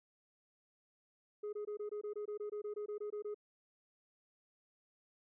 sine tone bursts, 417.6 Hz, G#4, 10 cents sharp, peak -36 dBFS, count 16, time 1.43-3.345 s, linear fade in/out 10 ms, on 100 ms, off 21 ms, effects tanh soft clip ceiling -38 dBFS

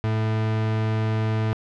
40% pulse tone, 109.7 Hz, A2, 5 cents flat, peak -20 dBFS, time 0.04-1.53 s, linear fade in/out 0 ms, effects low-pass 3000 Hz 12 dB/octave

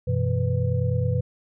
sine tone cluster, 93.8 / 123.1 / 164.5 / 497.5 Hz, F#2 / B2 / E3 / B4, +24 / -5 / -3 / +13 cents, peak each -25 / -23 / -30 / -30 dBFS, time 0.07-1.21 s, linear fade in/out 10 ms, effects none

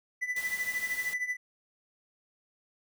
triangle tone with tremolo, 1991 Hz, B6, 14 cents sharp, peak -25 dBFS, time 0.21-1.37 s, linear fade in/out 20 ms, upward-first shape triangle, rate 13 Hz, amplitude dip 85%
white noise, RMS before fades -43 dBFS, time 0.36-1.14 s, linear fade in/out 5 ms
effects none

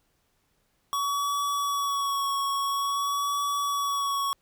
square tone with vibrato, 1124 Hz, C#6, 24 cents sharp, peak -26 dBFS, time 0.93-4.33 s, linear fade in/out 0 ms, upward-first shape sine, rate 0.49 Hz, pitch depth 24 cents each way, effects pink hiss -71 dBFS RMS until 4.41 s

